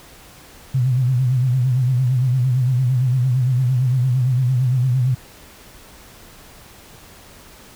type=tone with vibrato; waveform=sine; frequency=127.1 Hz; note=C3; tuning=50 cents flat; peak=-14 dBFS; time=0.74-5.15 s; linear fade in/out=10 ms; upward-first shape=sine; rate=8.8 Hz; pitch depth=88 cents each way; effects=pink hiss -44 dBFS RMS until 7.75 s